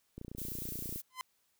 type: click train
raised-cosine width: 3 ms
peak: -31 dBFS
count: 24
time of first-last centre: 0.18-0.96 s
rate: 29.5 Hz
type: noise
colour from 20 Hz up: violet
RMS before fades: -42 dBFS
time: 0.37-1.02 s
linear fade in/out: 20 ms
type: tone with exponential growth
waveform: sawtooth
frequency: 1025 Hz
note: C6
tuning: 36 cents flat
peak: -30 dBFS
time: 1.1-1.21 s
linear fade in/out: 0 ms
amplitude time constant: 22 ms
effects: white hiss -75 dBFS RMS until 1.59 s